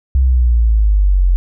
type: exponential sweep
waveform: sine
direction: down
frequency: 66.9 to 43.65 Hz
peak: -8 dBFS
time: 0.15-1.36 s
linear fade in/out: 0 ms
effects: none